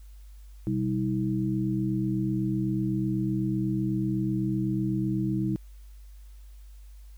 sine tone cluster, 127.4 / 195.4 / 318.8 Hz, C3 / G3 / D#4, -46 / -5 / +42 cents, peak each -29 dBFS, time 0.67-5.56 s, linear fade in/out 0 ms, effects added 50 Hz sine -44 dBFS peak until 7.17 s + white hiss -64 dBFS RMS until 7.17 s

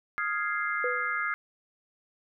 sine chord, F minor seventh, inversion third, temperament equal, 1244.5 / 1396.9 / 1661.2 / 2093 Hz, Eb6 / F6 / Ab6 / C7, 0 / 0 / 0 / 0 cents, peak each -33 dBFS, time 0.18-1.34 s, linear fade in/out 0 ms
sine tone with exponential decay, 494.3 Hz, B4, 1 cent sharp, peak -26 dBFS, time 0.84-1.29 s, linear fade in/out 2 ms, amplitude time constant 97 ms
effects none

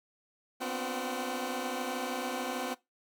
15% pulse tone cluster, 244.3 / 257.5 / 289.6 / 357 / 764 Hz, B3 / C4 / D4 / F4 / G5, -19 / -28 / -24 / +38 / -45 cents, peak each -36 / -30 / -38 / -33 / -36 dBFS, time 0.6-2.75 s, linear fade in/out 20 ms, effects noise-tail reverb RT60 0.2 s tail -20 dB re dry

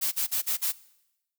blue noise bursts, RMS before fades -27 dBFS, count 5, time 0.01-0.724 s, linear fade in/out 20 ms, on 110 ms, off 41 ms, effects noise-tail reverb RT60 0.9 s tail -20 dB re dry

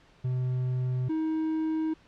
triangle tone pair in turn, 127 / 316.5 Hz, B2 / D#4, +49 / +30 cents, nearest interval octave + major third, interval 1581 cents, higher second, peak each -24 dBFS, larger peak neither, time 0.24-1.09 / 1.09-1.94 s, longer neither, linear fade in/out 10 ms, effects pink hiss -59 dBFS RMS until 2.07 s + low-pass 4000 Hz 12 dB/octave

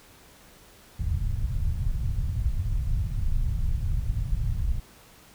pink low-pass noise, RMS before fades -26 dBFS, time 0.99-4.8 s, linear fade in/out 5 ms, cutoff 120 Hz, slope 24 dB/octave, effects pink hiss -53 dBFS RMS until 5.34 s

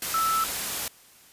sine tone in noise, 1318.5 Hz, E6, in tune, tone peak -22 dBFS, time 0.14-0.44 s, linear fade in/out 2 ms, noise white, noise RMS -30 dBFS, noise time 0.02-0.88 s, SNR +5 dB, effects white hiss -54 dBFS RMS until 1.32 s + resampled to 32000 Hz

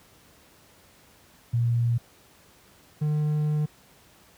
sine / triangle tone pair in turn, 118.2 / 151 Hz, A#2 / D3, +24 / +48 cents, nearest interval major third, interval 424 cents, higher second, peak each -20 dBFS, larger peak neither, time 1.53-1.98 / 3.01-3.66 s, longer second, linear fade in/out 10 ms, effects pink hiss -56 dBFS RMS until 4.37 s + high-pass 60 Hz 12 dB/octave

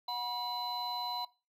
triangle tone cluster, 729 / 971 / 4030 Hz, F#5 / B5 / B7, -26 / -30 / +34 cents, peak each -39 / -35 / -37 dBFS, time 0.08-1.25 s, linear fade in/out 5 ms, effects noise-tail reverb RT60 0.3 s tail -22 dB re dry + tanh soft clip ceiling -23 dBFS

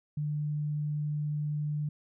sine tone, 149.1 Hz, D3, 27 cents sharp, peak -29 dBFS, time 0.17-1.89 s, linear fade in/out 5 ms, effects none

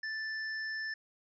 square tone, 1760 Hz, A6, in tune, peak -36 dBFS, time 0.03-0.94 s, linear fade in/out 5 ms, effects resampled to 16000 Hz

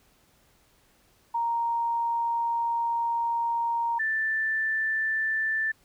sine tone pair in turn, 932.3 / 1766.1 Hz, A#5 / A6, 0 / +6 cents, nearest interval major seventh, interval 1106 cents, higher second, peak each -24 dBFS, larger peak neither, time 1.34-3.99 / 3.99-5.72 s, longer first, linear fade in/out 10 ms, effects pink hiss -63 dBFS RMS until 5.84 s

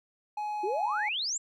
triangle tone, 841 Hz, G#5, 22 cents sharp, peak -29 dBFS, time 0.37-1.09 s, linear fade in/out 5 ms
sine exponential sweep, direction up, 346.7 to 7780 Hz, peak -29 dBFS, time 0.63-1.38 s, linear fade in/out 10 ms
effects none

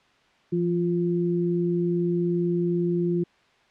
sine tone pair together, 171.7 / 349.2 Hz, F3 / F4, -29 / 0 cents, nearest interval octave, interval 1229 cents, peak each -24 dBFS, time 0.52-3.24 s, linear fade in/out 10 ms, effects white hiss -60 dBFS RMS until 3.7 s + low-pass 3000 Hz 12 dB/octave

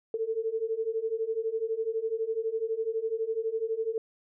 sine beating tone pair, 440 / 452 Hz, A4 / A4, 0 / +47 cents, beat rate 12 Hz, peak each -32 / -30 dBFS, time 0.14-3.98 s, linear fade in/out 2 ms, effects none

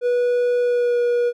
triangle tone with pitch glide, 488.2 to 481.5 Hz, B4 to B4, -20 to -44 cents, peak -14 dBFS, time 0.01-1.33 s, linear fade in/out 50 ms, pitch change -24 cents, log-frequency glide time 0.6-0.99 s, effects none

